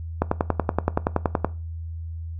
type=click train; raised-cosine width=1 ms; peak=-5 dBFS; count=14; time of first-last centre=0.22-1.446 s; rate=10.6 Hz; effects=noise-tail reverb RT60 0.3 s tail -18 dB re dry + added 82 Hz sine -30 dBFS peak until 2.39 s